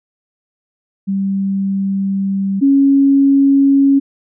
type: tone pair in turn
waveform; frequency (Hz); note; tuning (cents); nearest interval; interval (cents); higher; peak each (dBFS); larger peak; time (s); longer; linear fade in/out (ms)
sine; 195.2 / 276.1; G3 / C#4; -7 / -7; tritone; 600; second; -14 / -7; second; 1.07-2.61 / 2.61-4; first; 20
effects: none